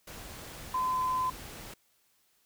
sine tone in noise, 1021 Hz, C6, 43 cents flat, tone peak -27 dBFS, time 0.74-1.3 s, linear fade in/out 5 ms, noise pink, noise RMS -45 dBFS, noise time 0.07-1.74 s, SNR +15 dB, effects white hiss -70 dBFS RMS until 2.45 s

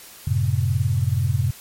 sine chord, F# diminished, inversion none, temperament just, 92.5 / 111 / 133.2 Hz, F#2 / A2 / C3, 0 / +16 / +31 cents, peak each -22 dBFS, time 0.27-1.51 s, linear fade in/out 5 ms, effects white hiss -43 dBFS RMS until 1.6 s + MP3 64 kbps

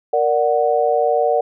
sine chord, Bb augmented, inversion none, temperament equal, 466.2 / 587.3 / 740 Hz, Bb4 / D5 / F#5, 0 / 0 / 0 cents, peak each -18 dBFS, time 0.13-1.41 s, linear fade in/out 5 ms, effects none

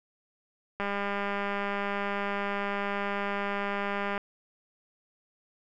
click train, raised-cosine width 0.5 ms, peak -17 dBFS, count 680, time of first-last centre 0.8-4.178 s, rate 201 Hz, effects none

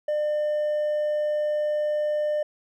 sine tone with hard clipping, 600 Hz, D5, 37 cents sharp, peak -23 dBFS, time 0.08-2.43 s, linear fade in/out 5 ms, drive 2 dB, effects none

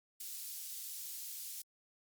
white high-pass noise, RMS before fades -45 dBFS, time 0.2-1.62 s, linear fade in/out 5 ms, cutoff 4600 Hz, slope 12 dB/octave, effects Opus 48 kbps

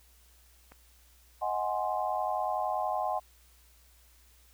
clicks, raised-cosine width 0.5 ms, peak -45 / -35 dBFS, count 2, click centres 0.716 / 0.72 s
sine chord, Ab dominant seventh, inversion second, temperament equal with one note detuned, 626.2 / 740 / 830.6 / 1046.5 Hz, Eb5 / Gb5 / Ab5 / C6, +11 / 0 / 0 / 0 cents, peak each -35 / -32 / -34 / -36 dBFS, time 1.41-3.2 s, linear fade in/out 20 ms
effects added 60 Hz sine -60 dBFS peak until 4.53 s + white hiss -63 dBFS RMS until 4.53 s

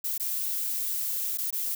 violet noise with dropouts, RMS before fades -30 dBFS, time 0.04-1.75 s, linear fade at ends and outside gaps 5 ms, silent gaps 0.179-0.198 / 1.374-1.383 / 1.506-1.526 s, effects none

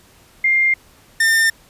sine / 45% pulse tone pair in turn, 2110 / 1804.5 Hz, C7 / A6, +14 / +43 cents, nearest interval minor third, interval 271 cents, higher first, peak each -12 dBFS, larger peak neither, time 0.44-0.74 / 1.2-1.5 s, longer neither, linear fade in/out 5 ms, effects pink hiss -50 dBFS RMS until 1.69 s + resampled to 32000 Hz

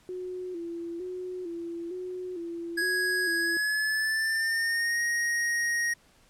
sine tone with vibrato, 351.9 Hz, F4, 13 cents sharp, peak -33 dBFS, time 0.09-3.57 s, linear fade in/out 0 ms, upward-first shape square, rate 1.1 Hz, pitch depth 66 cents each way
square tone with pitch glide, 1661.2 to 1875.4 Hz, G#6 to A#6, 0 to +10 cents, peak -26 dBFS, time 2.77-5.94 s, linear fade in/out 10 ms, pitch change +210 cents, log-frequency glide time 3.37-5.01 s
effects pink hiss -61 dBFS RMS until 6.29 s + low-pass 11000 Hz 12 dB/octave

